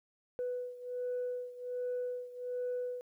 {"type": "beating tone pair", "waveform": "sine", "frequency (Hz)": [494.9, 496.2], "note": ["B4", "B4"], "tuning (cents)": [4, 8], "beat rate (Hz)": 1.3, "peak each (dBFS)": [-36, -39], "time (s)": [0.39, 3.01], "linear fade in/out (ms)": 0, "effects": ["tanh soft clip ceiling -30 dBFS", "12-bit"]}